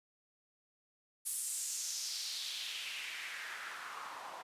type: noise with band-pass filter sweep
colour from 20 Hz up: white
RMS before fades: -42 dBFS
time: 1.25-4.43 s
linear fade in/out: 20 ms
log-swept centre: 10000 to 820 Hz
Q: 2.7
effects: resampled to 32000 Hz